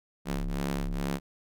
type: ring-modulated tone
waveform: sawtooth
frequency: 70.1 Hz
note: C#2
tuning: 20 cents sharp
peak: -22 dBFS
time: 0.25-1.2 s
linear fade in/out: 50 ms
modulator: 104 Hz
effects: none